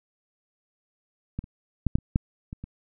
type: clicks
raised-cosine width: 5 ms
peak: -17 / -30 / -10 / -6 / -30 / -8 / -23 / -24 dBFS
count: 8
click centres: 1.39 / 1.441 / 1.867 / 1.955 / 1.986 / 2.159 / 2.529 / 2.64 s
effects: none